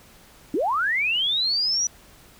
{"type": "linear sweep", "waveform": "sine", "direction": "up", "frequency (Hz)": [258.2, 5920], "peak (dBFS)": -20, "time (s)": [0.54, 1.87], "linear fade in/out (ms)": 2, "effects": ["pink hiss -51 dBFS RMS until 2.39 s"]}